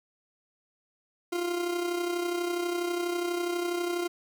40% pulse tone with amplitude modulation, 349.2 Hz, F4, in tune, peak -25 dBFS, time 1.32-4.08 s, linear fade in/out 10 ms, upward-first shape sine, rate 32.2 Hz, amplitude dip 50%, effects none

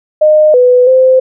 sine tone with pitch steps, 613 / 497.4 / 518 Hz, D#5 / B4 / C5, -26 / +12 / -17 cents, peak -3 dBFS, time 0.21-1.2 s, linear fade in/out 10 ms, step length 330 ms, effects none

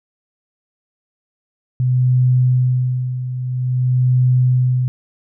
sine tone with tremolo, 126.5 Hz, B2, 42 cents sharp, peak -10 dBFS, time 1.8-4.88 s, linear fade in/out 0 ms, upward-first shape sine, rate 0.5 Hz, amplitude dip 70%, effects none

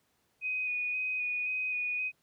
sine tone with vibrato, 2489 Hz, D#7, in tune, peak -30 dBFS, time 0.41-2.12 s, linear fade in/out 50 ms, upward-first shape square, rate 1.9 Hz, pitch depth 15 cents each way, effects pink hiss -73 dBFS RMS until 2.22 s + high-pass 80 Hz 12 dB/octave

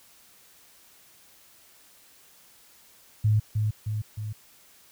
sine tone with echo, 107 Hz, A2, 48 cents flat, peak -18 dBFS, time 3.24-3.4 s, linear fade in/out 10 ms, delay 310 ms, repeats 3, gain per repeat -4 dB, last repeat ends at 4.33 s, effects white hiss -56 dBFS RMS until 4.91 s

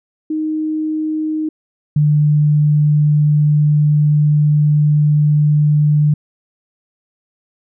sine tone pair in turn, 311.1 / 149.21 Hz, D#4 / D3, 0 / +28 cents, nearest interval octave + minor second, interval 1272 cents, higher first, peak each -16 / -9 dBFS, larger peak second, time 0.3-1.49 / 1.96-6.14 s, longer second, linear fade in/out 5 ms, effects none

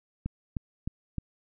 click train, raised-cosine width 5 ms, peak -19 dBFS, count 4, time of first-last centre 0.26-1.183 s, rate 3.25 Hz, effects none

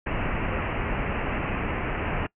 pink low-pass noise, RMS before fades -28 dBFS, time 0.06-2.27 s, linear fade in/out 10 ms, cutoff 2800 Hz, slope 96 dB/octave, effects noise-tail reverb RT60 0.1 s tail -23 dB re dry

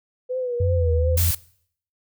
sine tone with vibrato, 496.9 Hz, B4, 11 cents sharp, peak -23 dBFS, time 0.29-1.17 s, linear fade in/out 20 ms, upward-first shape triangle, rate 2.8 Hz, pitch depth 74 cents each way
sine exponential two-way sweep, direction down then up, 92.5 to 77.78 to 86.4 Hz, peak -18 dBFS, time 0.6-1.31 s, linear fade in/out 5 ms, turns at 1.03 s
blue noise, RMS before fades -24 dBFS, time 1.17-1.35 s, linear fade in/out 5 ms
effects noise-tail reverb RT60 0.6 s tail -21 dB re dry

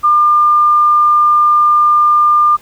sine tone, 1200 Hz, D6, 37 cents sharp, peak -6 dBFS, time 0.03-2.57 s, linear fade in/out 20 ms, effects pink hiss -43 dBFS RMS until 2.61 s

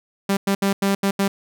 sawtooth tone bursts at uneven times, 197.2 Hz, G3, 11 cents sharp, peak -13 dBFS, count 6, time 0.29-0.37 / 0.47-0.55 / 0.62-0.73 / 0.82-0.95 / 1.03-1.11 / 1.19-1.28 s, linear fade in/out 5 ms, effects none

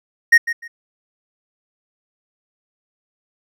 triangle tone with echo, 1864.7 Hz, A#6, in tune, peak -4 dBFS, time 0.32-0.38 s, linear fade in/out 10 ms, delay 150 ms, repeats 2, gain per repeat -13 dB, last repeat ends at 0.68 s, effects none

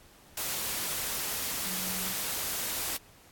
sine tone in noise, 185 Hz, F#3, in tune, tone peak -42 dBFS, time 1.65-2.13 s, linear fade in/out 5 ms, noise white, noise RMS -33 dBFS, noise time 0.37-2.97 s, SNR -12 dB, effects pink hiss -57 dBFS RMS until 3.31 s + AAC 64 kbps

